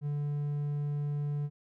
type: tone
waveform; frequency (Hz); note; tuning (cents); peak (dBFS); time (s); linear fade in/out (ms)
triangle; 145.8; D3; -12; -28; 0.01-1.5; 50
effects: none